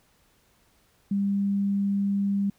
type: tone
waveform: sine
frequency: 199.3 Hz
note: G3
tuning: 29 cents sharp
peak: -22 dBFS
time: 1.11-2.5 s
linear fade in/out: 5 ms
effects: pink hiss -64 dBFS RMS until 2.58 s